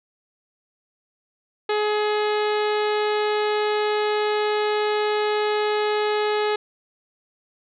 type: harmonic tone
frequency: 421.7 Hz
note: G#4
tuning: 26 cents sharp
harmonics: 1 / 2 / 3 / 4 / 5 / 6 / 7 / 8 / 9 / 10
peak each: -21 / -27 / -31 / -33 / -35 / -37 / -38 / -39 / -40 / -41 dBFS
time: 1.69-6.56 s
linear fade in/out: 5 ms
effects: none